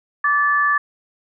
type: tone pair together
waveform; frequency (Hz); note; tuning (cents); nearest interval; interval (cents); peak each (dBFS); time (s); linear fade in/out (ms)
sine; 1163 / 1741; D6 / A6; -17 / -19; perfect fifth; 698; -17; 0.24-0.78; 5
effects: none